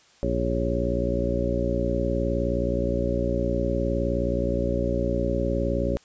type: harmonic tone with a mistuned harmonic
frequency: 59.4 Hz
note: A#1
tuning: 33 cents sharp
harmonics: 1 / 2 / 3 / 4 / 5 / 6 / 7 / 9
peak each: -28 / -31 / -32 / -31 / -33 / -32 / -32 / -28 dBFS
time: 0.23-5.97 s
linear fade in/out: 0 ms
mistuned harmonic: 9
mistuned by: +56 cents
effects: white hiss -57 dBFS RMS until 6.04 s + resampled to 16000 Hz